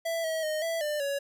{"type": "tone with pitch steps", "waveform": "square", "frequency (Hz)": [663, 642, 618, 661, 597, 561], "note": ["E5", "E5", "D#5", "E5", "D5", "C#5"], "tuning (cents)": [10, -46, -12, 5, 28, 21], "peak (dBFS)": -29, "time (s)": [0.05, 1.19], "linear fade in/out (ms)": 10, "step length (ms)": 190, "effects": []}